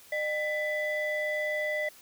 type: ring-modulated tone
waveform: triangle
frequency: 693 Hz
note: F5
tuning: 14 cents flat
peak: -23 dBFS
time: 0.12-1.89 s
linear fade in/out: 5 ms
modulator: 1300 Hz
effects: white hiss -54 dBFS RMS until 2.01 s